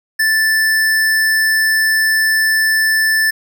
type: tone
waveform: square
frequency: 1760 Hz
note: A6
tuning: in tune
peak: -12 dBFS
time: 0.19-3.31 s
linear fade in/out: 10 ms
effects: none